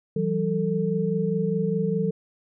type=tone cluster; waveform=sine; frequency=165.4 / 190.3 / 444.9 Hz; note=E3 / F#3 / A4; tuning=+6 / +49 / +19 cents; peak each=-26 dBFS; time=0.16-2.11 s; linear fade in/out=5 ms; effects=none